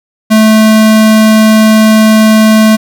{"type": "tone", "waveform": "square", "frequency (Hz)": 217.9, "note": "A3", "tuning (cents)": -17, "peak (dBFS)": -3, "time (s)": [0.3, 2.77], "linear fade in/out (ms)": 20, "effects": []}